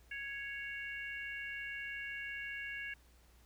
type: harmonic tone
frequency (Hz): 554.4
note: C#5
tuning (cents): 0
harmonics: 3 / 4 / 5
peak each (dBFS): -43 / -45 / -47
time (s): 0.11-2.94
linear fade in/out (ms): 5
effects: added 60 Hz sine -62 dBFS peak until 3.45 s + pink hiss -68 dBFS RMS until 3.45 s